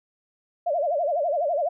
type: tone with vibrato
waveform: sine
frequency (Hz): 630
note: D#5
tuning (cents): +21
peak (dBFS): -21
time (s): 0.66-1.69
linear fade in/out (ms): 10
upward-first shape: sine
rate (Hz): 12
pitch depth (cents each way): 210
effects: none